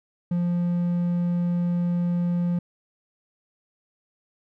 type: tone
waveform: triangle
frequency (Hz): 174.61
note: F3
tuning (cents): 0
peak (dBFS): -19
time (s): 0.31-2.59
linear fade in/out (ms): 5
effects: none